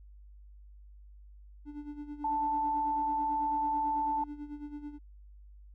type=tone with tremolo; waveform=triangle; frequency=293.7 Hz; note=D4; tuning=in tune; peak=-35 dBFS; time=1.65-4.99 s; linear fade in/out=50 ms; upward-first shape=sine; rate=9.1 Hz; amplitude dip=70%
type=tone; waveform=sine; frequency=882 Hz; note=A5; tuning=4 cents sharp; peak=-28 dBFS; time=2.24-4.24 s; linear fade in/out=5 ms
effects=added 50 Hz sine -50 dBFS peak until 5.74 s